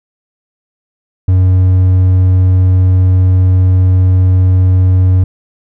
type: tone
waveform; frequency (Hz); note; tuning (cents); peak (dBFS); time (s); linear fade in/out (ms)
triangle; 92.5; F#2; 0; -3; 1.28-5.24; 5
effects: none